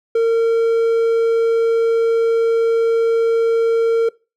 triangle tone with hard clipping, 457.6 Hz, A#4, 32 cents flat, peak -13 dBFS, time 0.15-4.09 s, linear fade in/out 5 ms, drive 6 dB, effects noise-tail reverb RT60 0.3 s tail -23 dB re dry

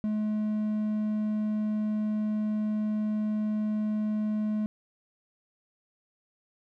triangle tone, 213.2 Hz, G#3, 46 cents sharp, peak -24 dBFS, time 0.04-4.66 s, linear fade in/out 0 ms, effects none

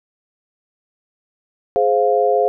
sine chord, F minor, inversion first, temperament just, 419.1 / 523.8 / 698.5 Hz, Ab4 / C5 / F5, +16 / +2 / 0 cents, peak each -17 dBFS, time 1.76-2.48 s, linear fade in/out 0 ms, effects none

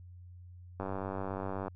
click train, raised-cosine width 1 ms, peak -23 dBFS, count 86, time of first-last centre 0.8-1.681 s, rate 96.5 Hz, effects added 89 Hz sine -48 dBFS peak until 1.75 s

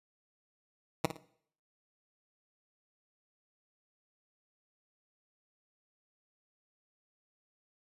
10% pulse tone with echo, 159.2 Hz, D#3, 40 cents sharp, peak -16 dBFS, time 1.04-1.06 s, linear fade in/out 5 ms, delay 56 ms, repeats 2, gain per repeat -11 dB, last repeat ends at 1.172 s, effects noise-tail reverb RT60 0.6 s tail -18 dB re dry + resampled to 32000 Hz

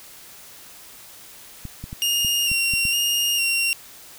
clicks, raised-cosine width 5 ms, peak -20 dBFS, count 7, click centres 1.653 / 1.84 / 1.929 / 2.248 / 2.516 / 2.737 / 2.853 s
sawtooth tone with vibrato, 2794 Hz, F7, in tune, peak -16 dBFS, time 2.02-3.73 s, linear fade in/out 0 ms, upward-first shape square, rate 1.1 Hz, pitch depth 26 cents each way
effects white hiss -44 dBFS RMS until 4.18 s

